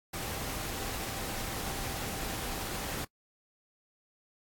sine tone in noise, 784 Hz, G5, in tune, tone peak -48 dBFS, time 0.13-3.05 s, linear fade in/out 10 ms, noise pink, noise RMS -37 dBFS, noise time 0.13-3.05 s, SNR -14 dB, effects noise-tail reverb RT60 0.1 s tail -26 dB re dry + AAC 64 kbps

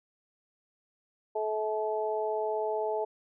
harmonic tone, 215.6 Hz, A3, 35 cents flat, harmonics 2 / 3 / 4, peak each -31 / -33 / -34 dBFS, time 1.35-3.05 s, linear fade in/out 10 ms, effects none

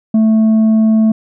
sine tone with tanh clipping, 220 Hz, A3, in tune, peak -8 dBFS, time 0.14-1.12 s, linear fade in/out 5 ms, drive 4 dB, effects none

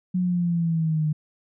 sine linear sweep, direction down, 183.4 to 151.2 Hz, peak -20 dBFS, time 0.14-1.13 s, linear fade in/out 10 ms, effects none

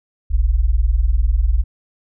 sine tone pair together, 41.15 / 61.2 Hz, E1 / B1, -2 / -15 cents, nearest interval perfect fifth, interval 687 cents, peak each -15 dBFS, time 0.3-1.64 s, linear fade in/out 20 ms, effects none

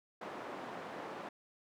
white band-pass noise, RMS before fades -45 dBFS, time 0.21-1.29 s, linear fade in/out 5 ms, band 240 to 960 Hz, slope 12 dB/octave, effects none

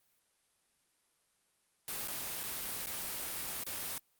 white noise with dropouts, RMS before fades -39 dBFS, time 1.88-3.98 s, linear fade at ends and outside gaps 1 ms, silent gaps 2.075-2.082 / 2.433-2.437 / 2.86-2.869 / 3.637-3.665 s, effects white hiss -74 dBFS RMS until 4.19 s + Opus 32 kbps

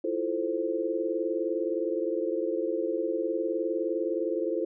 sine chord, F major seventh, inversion third, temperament equal, 329.6 / 349.2 / 440 / 523.3 Hz, E4 / F4 / A4 / C5, 0 / 0 / 0 / 0 cents, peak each -32 dBFS, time 0.04-4.65 s, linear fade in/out 5 ms, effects none

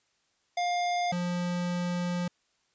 square tone pair in turn, 706 / 176.5 Hz, F5 / F3, +19 / +19 cents, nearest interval 2 octaves, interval 2400 cents, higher first, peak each -27 / -29 dBFS, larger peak first, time 0.57-1.12 / 1.12-2.28 s, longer second, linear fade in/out 5 ms, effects white hiss -72 dBFS RMS until 2.74 s + resampled to 16000 Hz

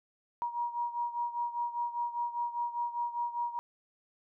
sine beating tone pair, 951 / 956 Hz, A#5 / A#5, +34 / +43 cents, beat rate 5 Hz, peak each -33 / -37 dBFS, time 0.42-3.59 s, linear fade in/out 0 ms, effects none

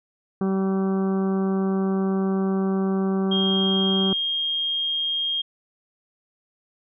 harmonic tone, 192.1 Hz, G3, 35 cents flat, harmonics 1 / 2 / 3 / 4 / 5 / 6 / 7 / 8, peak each -21 / -26 / -39 / -36 / -44 / -38 / -45 / -47 dBFS, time 0.41-4.13 s, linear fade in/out 2 ms
sine tone, 3231 Hz, G#7, 48 cents flat, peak -22 dBFS, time 3.31-5.42 s, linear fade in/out 10 ms
effects none

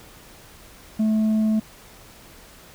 triangle tone with tanh clipping, 217.4 Hz, A3, 21 cents flat, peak -18 dBFS, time 0.99-1.6 s, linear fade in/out 10 ms, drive 8 dB, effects pink hiss -47 dBFS RMS until 2.74 s

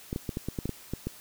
clicks, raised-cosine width 3 ms, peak -18 dBFS, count 10, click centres 0.129 / 0.161 / 0.292 / 0.371 / 0.486 / 0.588 / 0.656 / 0.693 / 0.936 / 1.07 s, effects white hiss -50 dBFS RMS until 1.2 s

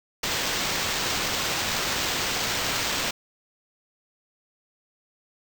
white noise with sample-and-hold, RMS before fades -27 dBFS, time 0.23-3.11 s, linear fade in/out 5 ms, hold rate 11025 Hz, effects none

